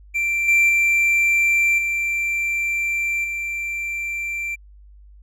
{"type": "tone with level steps", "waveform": "triangle", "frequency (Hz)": 2354, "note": "D7", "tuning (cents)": 3, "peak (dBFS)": [-17, -11, -13, -18, -22], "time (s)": [0.14, 4.56], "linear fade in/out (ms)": 20, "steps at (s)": [0.48, 0.69, 1.78, 3.24], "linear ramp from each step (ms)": 5, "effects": ["added 50 Hz sine -43 dBFS peak until 5.22 s"]}